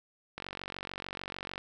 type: click train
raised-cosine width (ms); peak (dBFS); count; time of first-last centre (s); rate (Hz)
0.3; -22; 57; 0.38-1.579; 46.7
effects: none